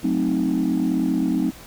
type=chord; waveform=sine; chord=F# diminished seventh; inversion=none; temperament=equal; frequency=185 / 220 / 261.6 / 311.1 Hz; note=F#3 / A3 / C4 / Eb4; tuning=0 / 0 / 0 / 0 cents; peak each=-24 / -25 / -21 / -22 dBFS; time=0.03-1.51 s; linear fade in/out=20 ms; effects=tanh soft clip ceiling -13 dBFS + pink hiss -43 dBFS RMS until 1.66 s